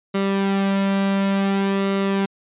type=tone with flanger; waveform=sawtooth; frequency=196.2 Hz; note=G3; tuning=2 cents sharp; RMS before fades=-20 dBFS; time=0.14-2.26 s; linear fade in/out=10 ms; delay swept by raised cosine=1.2 to 2.8 ms; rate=0.56 Hz; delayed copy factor=-0.5; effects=resampled to 8000 Hz